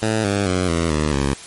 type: tone with pitch steps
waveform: 10% pulse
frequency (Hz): 110 / 100.29 / 91.44 / 83.36 / 76.01 / 69.3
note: A2 / G2 / F#2 / E2 / D#2 / C#2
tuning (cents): 0 / +40 / -20 / +20 / -40 / 0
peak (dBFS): -9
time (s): 0.02-1.34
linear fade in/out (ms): 5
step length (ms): 220
effects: white hiss -37 dBFS RMS until 1.46 s + MP3 48 kbps